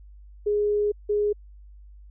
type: tone bursts at uneven times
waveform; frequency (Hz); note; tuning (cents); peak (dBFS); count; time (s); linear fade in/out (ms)
sine; 415.3; G#4; 0; -20; 2; 0.46-0.92 / 1.09-1.33; 10
effects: added 50 Hz sine -44 dBFS peak until 2.1 s